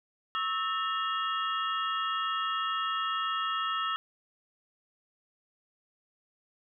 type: tone cluster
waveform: sine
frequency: 1109 / 1302 / 1811 / 2822 / 3305 Hz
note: C#6 / E6 / A6 / F7 / G#7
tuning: 0 / -22 / +49 / +17 / -9 cents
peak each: -39 / -30 / -38 / -38 / -39 dBFS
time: 0.35-3.96 s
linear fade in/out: 0 ms
effects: none